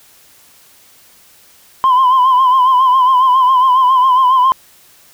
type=tone with vibrato; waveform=sine; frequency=1027 Hz; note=C6; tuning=33 cents flat; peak=-5 dBFS; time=1.84-4.52 s; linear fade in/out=0 ms; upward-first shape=sine; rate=7.3 Hz; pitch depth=66 cents each way; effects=tanh soft clip ceiling -5 dBFS + white hiss -46 dBFS RMS until 5.13 s